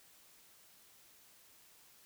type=silence; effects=white hiss -63 dBFS RMS until 2.05 s